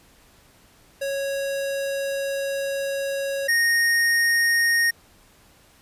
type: tone pair in turn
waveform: square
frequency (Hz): 552 / 1856.7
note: C#5 / A#6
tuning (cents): -7 / -7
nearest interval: octave + major sixth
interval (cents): 2100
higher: second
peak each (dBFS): -25 / -18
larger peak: second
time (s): 1.01-3.48 / 3.48-4.91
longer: first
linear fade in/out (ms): 10
effects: pink hiss -55 dBFS RMS until 5.81 s + resampled to 32000 Hz